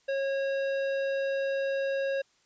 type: tone with hard clipping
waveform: sine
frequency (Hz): 546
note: C#5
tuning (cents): -26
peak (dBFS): -29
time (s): 0.08-2.22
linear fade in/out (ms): 10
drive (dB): 12
effects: white hiss -67 dBFS RMS until 2.45 s + resampled to 16000 Hz